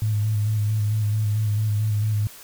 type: tone with vibrato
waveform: sine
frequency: 106.4 Hz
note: G#2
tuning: 42 cents sharp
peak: -19 dBFS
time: 0.02-2.27 s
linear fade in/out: 0 ms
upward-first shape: square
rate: 4.5 Hz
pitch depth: 30 cents each way
effects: white hiss -44 dBFS RMS until 2.43 s